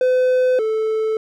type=tone pair in turn; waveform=triangle; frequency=508 / 438.3 Hz; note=B4 / A4; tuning=+49 / -7 cents; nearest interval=minor third; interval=256 cents; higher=first; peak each=-11 / -15 dBFS; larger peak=first; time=0.01-0.59 / 0.59-1.17 s; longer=neither; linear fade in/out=2 ms; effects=none